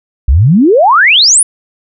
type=exponential sweep; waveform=sine; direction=up; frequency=57 to 10550 Hz; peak=-3 dBFS; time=0.28-1.43 s; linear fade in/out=5 ms; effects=none